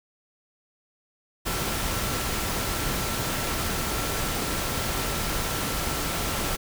sine tone in noise, 1347 Hz, E6, 37 cents sharp, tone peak -39 dBFS, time 1.45-6.57 s, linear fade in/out 20 ms, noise pink, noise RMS -28 dBFS, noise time 1.45-6.57 s, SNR -14 dB, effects none

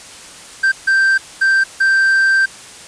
triangle tone bursts at uneven times, 1568 Hz, G6, in tune, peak -8 dBFS, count 4, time 0.63-0.72 / 0.87-1.18 / 1.41-1.64 / 1.8-2.46 s, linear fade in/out 10 ms, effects white hiss -36 dBFS RMS until 2.87 s + resampled to 22050 Hz

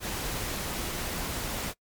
pink noise, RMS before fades -33 dBFS, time 0-1.74 s, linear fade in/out 50 ms, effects noise-tail reverb RT60 0.1 s tail -23 dB re dry + MP3 96 kbps

